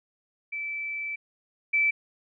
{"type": "tone pair in turn", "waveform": "sine", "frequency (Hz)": [2319, 2319], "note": ["D7", "D7"], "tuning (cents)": [-22, -22], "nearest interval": "unison", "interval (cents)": 0, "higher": "neither", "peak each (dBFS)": [-30, -20], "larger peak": "second", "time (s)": [[0.52, 1.16], [1.73, 1.91]], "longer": "first", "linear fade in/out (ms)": 10, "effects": []}